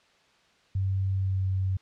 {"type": "tone with pitch glide", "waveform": "sine", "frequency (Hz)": [96.1, 94.83], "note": ["G2", "F#2"], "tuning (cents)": [-34, 43], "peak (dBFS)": -24, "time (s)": [0.75, 1.77], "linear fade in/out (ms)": 5, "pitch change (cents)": -23, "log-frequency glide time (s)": [1.13, 1.45], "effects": ["white hiss -62 dBFS RMS until 1.81 s", "low-pass 4000 Hz 12 dB/octave"]}